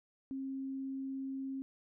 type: tone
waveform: sine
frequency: 268.3 Hz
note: C4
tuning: 44 cents sharp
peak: -37 dBFS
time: 0.31-1.62 s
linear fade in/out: 0 ms
effects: none